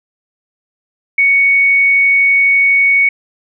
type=tone; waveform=sine; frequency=2227 Hz; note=C#7; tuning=7 cents sharp; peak=-7 dBFS; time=1.18-3.09 s; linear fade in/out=5 ms; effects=none